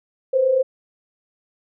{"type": "tone pair together", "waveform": "sine", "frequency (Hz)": [495.9, 525], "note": ["B4", "C5"], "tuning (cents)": [7, 6], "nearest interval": "minor second", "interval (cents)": 99, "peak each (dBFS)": [-23, -15], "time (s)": [0.33, 0.63], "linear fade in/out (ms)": 10, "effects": []}